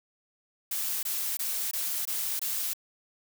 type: noise bursts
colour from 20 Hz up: blue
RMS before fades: -31 dBFS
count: 6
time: 0.71-2.735 s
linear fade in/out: 5 ms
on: 320 ms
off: 21 ms
effects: none